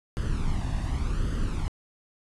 brown noise with flanger, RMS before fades -27 dBFS, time 0.17-1.68 s, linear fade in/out 0 ms, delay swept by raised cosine 0.62 to 1.12 ms, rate 0.88 Hz, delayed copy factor +0.65, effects resampled to 24000 Hz

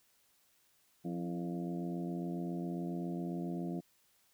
harmonic tone with a mistuned harmonic, 87.31 Hz, F2, in tune, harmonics 2 / 3 / 4 / 5 / 6 / 7 / 8, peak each -38 / -42 / -42 / -52 / -56 / -53 / -50 dBFS, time 1.04-3.81 s, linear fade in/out 20 ms, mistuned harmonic 4, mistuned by -55 cents, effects white hiss -71 dBFS RMS until 4.33 s

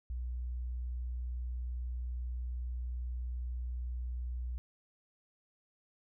sine tone, 61.2 Hz, B1, 15 cents flat, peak -35 dBFS, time 0.1-4.58 s, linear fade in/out 0 ms, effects none

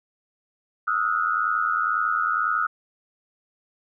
sine tone cluster, 1249 / 1331 / 1441 Hz, D#6 / E6 / F#6, +6 / +16 / -46 cents, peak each -25 dBFS, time 0.87-2.67 s, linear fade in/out 10 ms, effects none

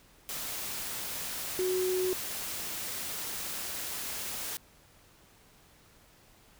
sine tone in noise, 369.3 Hz, F#4, 3 cents flat, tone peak -27 dBFS, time 1.59-2.13 s, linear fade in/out 0 ms, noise white, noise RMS -37 dBFS, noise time 0.29-4.57 s, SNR +7 dB, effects pink hiss -60 dBFS RMS until 6.59 s

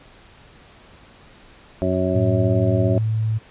harmonic tone, 92.5 Hz, F#2, in tune, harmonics 1 / 2 / 3 / 4 / 6 / 7, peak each -25 / -25 / -25 / -25 / -25 / -25 dBFS, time 1.82-2.98 s, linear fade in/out 0 ms
sine tone, 110 Hz, A2, in tune, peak -18 dBFS, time 2.14-3.39 s, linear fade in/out 20 ms
effects pink hiss -48 dBFS RMS until 3.5 s + resampled to 8000 Hz

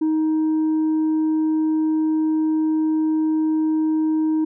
sine tone, 313.6 Hz, D#4, 14 cents sharp, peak -14 dBFS, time 0.01-4.45 s, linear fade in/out 10 ms, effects tanh soft clip ceiling -16 dBFS

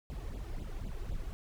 brown noise with flanger, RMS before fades -39 dBFS, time 0.1-1.33 s, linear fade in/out 0 ms, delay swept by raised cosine 0.26 to 2.76 ms, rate 3.9 Hz, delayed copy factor +1, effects none

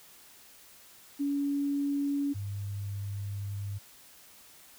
sine tone pair in turn, 283.2 / 100.47 Hz, C#4 / G2, +37 / +43 cents, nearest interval octave + tritone, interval 1794 cents, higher first, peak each -27 / -33 dBFS, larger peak first, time 1.19-2.34 / 2.34-3.79 s, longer second, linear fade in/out 20 ms, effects white hiss -55 dBFS RMS until 4.78 s

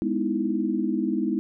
sine chord, E major seventh, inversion first, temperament just, 206 / 247.2 / 309 / 329.6 Hz, G#3 / B3 / D#4 / E4, -14 / +2 / -12 / 0 cents, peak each -28 dBFS, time 0.02-1.39 s, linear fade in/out 0 ms, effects none

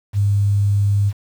sine tone with quantisation, 101 Hz, G#2, 48 cents flat, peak -13 dBFS, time 0.13-1.13 s, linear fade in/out 50 ms, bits 7, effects none

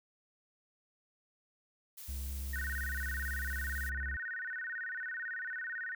blue noise, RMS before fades -48 dBFS, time 1.97-3.9 s, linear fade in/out 10 ms
triangle tone with pitch glide, 67.2 to 68.06 Hz, C2 to C#2, +47 to -31 cents, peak -35 dBFS, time 2.08-4.17 s, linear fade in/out 10 ms, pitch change +22 cents, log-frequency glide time 2.21-2.35 s
sine tone with vibrato, 1663 Hz, G#6, 2 cents sharp, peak -37 dBFS, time 2.53-5.95 s, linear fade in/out 5 ms, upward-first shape square, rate 18 Hz, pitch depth 180 cents each way
effects none

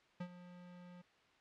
square tone with ADSR envelope, 177.9 Hz, F3, 32 cents sharp, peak -40 dBFS, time 0.2-1.02 s, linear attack 8 ms, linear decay 67 ms, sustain -14 dB, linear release 10 ms, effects white hiss -69 dBFS RMS until 1.4 s + low-pass 3000 Hz 12 dB/octave

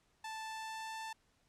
sawtooth tone with pitch glide, 880 to 886.1 Hz, A5 to A5, 0 to +12 cents, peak -38 dBFS, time 0.24-1.13 s, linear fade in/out 5 ms, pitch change +12 cents, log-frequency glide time 0.42-0.95 s, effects pink hiss -74 dBFS RMS until 1.48 s + low-pass 9000 Hz 12 dB/octave

